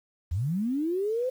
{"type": "linear sweep", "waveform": "sine", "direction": "up", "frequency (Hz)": [73, 523.3], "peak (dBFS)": -25, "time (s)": [0.31, 1.3], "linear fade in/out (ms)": 10, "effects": ["9-bit"]}